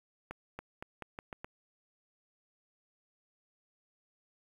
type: accelerating click train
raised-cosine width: 0.5 ms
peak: -26 dBFS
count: 7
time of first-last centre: 0.31-1.445 s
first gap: 280 ms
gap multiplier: 0.84
effects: 9-bit